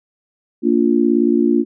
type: chord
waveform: sine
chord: Bb major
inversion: none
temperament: just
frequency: 233.1 / 291.4 / 349.6 Hz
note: Bb3 / D4 / F4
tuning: 0 / -13 / +2 cents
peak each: -16 dBFS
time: 0.62-1.65 s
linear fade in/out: 50 ms
effects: none